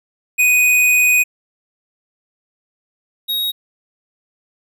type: tone pair in turn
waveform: square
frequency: 2489 / 3781 Hz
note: D#7 / A#7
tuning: 0 / +24 cents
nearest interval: perfect fifth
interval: 724 cents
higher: second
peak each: -11 / -18 dBFS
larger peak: first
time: 0.38-1.24 / 3.28-3.52 s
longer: first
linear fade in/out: 20 ms
effects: none